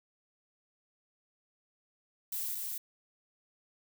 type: noise with echo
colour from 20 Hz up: violet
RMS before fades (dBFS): -36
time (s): 2.32-2.55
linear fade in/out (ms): 5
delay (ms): 230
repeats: 1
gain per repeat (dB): -2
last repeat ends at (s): 2.78
effects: none